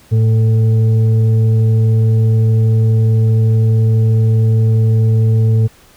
sine tone with frequency modulation, 110.8 Hz, A2, 13 cents sharp, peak -8 dBFS, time 0.11-5.68 s, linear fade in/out 20 ms, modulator 333 Hz, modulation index 0.31, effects pink hiss -46 dBFS RMS until 5.96 s

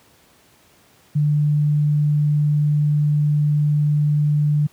sine tone, 148.4 Hz, D3, 18 cents sharp, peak -14 dBFS, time 1.15-4.67 s, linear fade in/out 10 ms, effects pink hiss -54 dBFS RMS until 4.72 s + high-pass 80 Hz 12 dB/octave

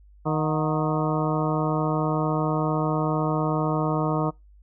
harmonic tone with a mistuned harmonic, 155.56 Hz, D#3, in tune, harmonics 1 / 2 / 3 / 4 / 5 / 6 / 7 / 8, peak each -25 / -28 / -30 / -31 / -32 / -33 / -33 / -34 dBFS, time 0.25-4.31 s, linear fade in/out 20 ms, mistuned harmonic 5, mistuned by -87 cents, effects noise-tail reverb RT60 0.2 s tail -25 dB re dry + added 50 Hz sine -49 dBFS peak until 4.62 s

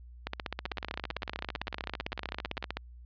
two click trains, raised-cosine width 0.3 ms, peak -20 / -17 dBFS, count 36 / 40, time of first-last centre 0.66-2.626 / 0.27-2.77 s, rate 17.8 / 15.6 Hz, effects added 60 Hz sine -47 dBFS peak until 3.05 s + resampled to 11025 Hz

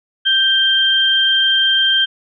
sine tone pair together, 1568 / 3163 Hz, G6 / G7, 0 / +15 cents, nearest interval octave, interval 1215 cents, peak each -17 / -12 dBFS, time 0.25-2.06 s, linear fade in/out 20 ms, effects none

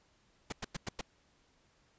pink noise bursts, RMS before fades -38 dBFS, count 5, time 0.5-1.012 s, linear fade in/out 5 ms, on 24 ms, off 98 ms, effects pink hiss -70 dBFS RMS until 1.98 s + resampled to 16000 Hz

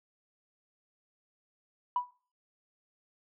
sine tone with exponential decay, 984 Hz, B5, 7 cents flat, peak -23 dBFS, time 1.96-2.11 s, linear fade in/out 2 ms, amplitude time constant 32 ms, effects noise-tail reverb RT60 0.4 s tail -18 dB re dry + tanh soft clip ceiling -19 dBFS

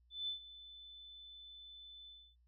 sine tone with ADSR envelope, 3514 Hz, A7, 3 cents flat, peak -36 dBFS, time 0.1-2.36 s, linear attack 180 ms, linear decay 110 ms, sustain -16 dB, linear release 280 ms, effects added 60 Hz sine -67 dBFS peak until 2.47 s

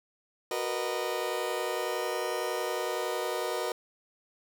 30% pulse chord, B major seventh, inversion second, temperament just, 370.4 / 463 / 493.9 / 617.4 Hz, F#4 / A#4 / B4 / D#5, +2 / -12 / 0 / -14 cents, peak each -33 dBFS, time 0.51-3.72 s, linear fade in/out 2 ms, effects none

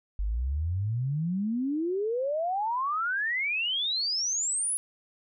sine exponential sweep, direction up, 47.51 to 10640 Hz, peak -26 dBFS, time 0.19-4.77 s, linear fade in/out 0 ms, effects none

